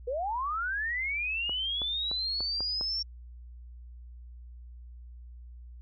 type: linear sweep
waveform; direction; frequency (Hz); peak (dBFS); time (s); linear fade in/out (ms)
sine; up; 464.4 to 5500; -29; 0.07-3.03; 10
type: clicks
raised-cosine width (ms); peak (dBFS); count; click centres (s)
1; -26; 6; 1.495 / 1.818 / 2.114 / 2.406 / 2.606 / 2.811
effects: added 60 Hz sine -44 dBFS peak until 5.81 s